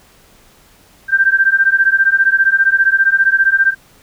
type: beating tone pair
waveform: sine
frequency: 1568 / 1583 Hz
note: G6 / G6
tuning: 0 / +17 cents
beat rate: 15 Hz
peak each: -12 dBFS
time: 1.08-3.75 s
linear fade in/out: 50 ms
effects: pink hiss -48 dBFS RMS until 4.02 s